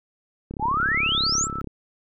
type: click train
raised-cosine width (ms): 3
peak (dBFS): -20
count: 41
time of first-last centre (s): 0.51-1.673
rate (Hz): 34.4
type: exponential sweep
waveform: sine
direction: up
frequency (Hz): 784 to 7880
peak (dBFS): -20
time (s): 0.59-1.48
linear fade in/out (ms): 50
type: tone with tremolo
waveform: sine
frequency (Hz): 1318.5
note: E6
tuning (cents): 0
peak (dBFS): -28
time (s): 0.81-1.61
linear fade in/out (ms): 0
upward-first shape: square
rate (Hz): 9.4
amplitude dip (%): 25
effects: none